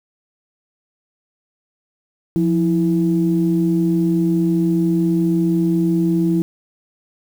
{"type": "tone pair together", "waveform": "sine", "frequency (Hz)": [173.86, 328.2], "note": ["F3", "E4"], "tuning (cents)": [-7, -8], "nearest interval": "major seventh", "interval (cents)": 1099, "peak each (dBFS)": -16, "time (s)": [2.36, 6.42], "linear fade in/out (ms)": 0, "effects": ["tanh soft clip ceiling -6 dBFS", "7-bit"]}